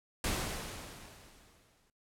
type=noise with exponential decay; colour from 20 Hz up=pink; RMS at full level=-32 dBFS; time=0.24-1.9 s; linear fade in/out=2 ms; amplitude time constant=360 ms; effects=noise-tail reverb RT60 0.2 s tail -25 dB re dry + low-pass 12000 Hz 12 dB/octave